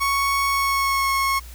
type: tone with pitch glide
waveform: 30% pulse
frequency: 1109 to 1091.8 Hz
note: C#6 to C#6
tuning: 0 to -27 cents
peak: -16 dBFS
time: 0-1.4 s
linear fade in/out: 20 ms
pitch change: -27 cents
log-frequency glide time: 0.47-1.09 s
effects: added 60 Hz sine -37 dBFS peak until 1.54 s + white hiss -46 dBFS RMS until 1.54 s